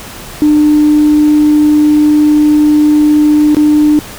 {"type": "tone with dropouts", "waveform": "sine", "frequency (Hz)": 300, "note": "D4", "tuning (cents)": 37, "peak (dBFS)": -3, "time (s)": [0.42, 3.99], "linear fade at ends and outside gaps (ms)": 0, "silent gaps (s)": [3.547, 3.568], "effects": ["tanh soft clip ceiling 0 dBFS", "pink hiss -28 dBFS RMS until 4.18 s"]}